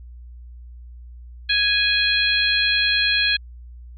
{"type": "harmonic tone", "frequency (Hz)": 830.6, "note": "G#5", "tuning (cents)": 0, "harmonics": [2, 3, 4, 5], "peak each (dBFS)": [-22, -22, -22, -22], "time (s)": [1.49, 3.37], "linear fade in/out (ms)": 10, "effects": ["added 60 Hz sine -37 dBFS peak until 3.97 s"]}